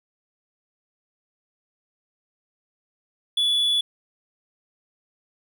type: tone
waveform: triangle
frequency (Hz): 3429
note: A7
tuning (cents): -45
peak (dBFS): -17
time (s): 3.37-3.81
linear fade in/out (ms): 5
effects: none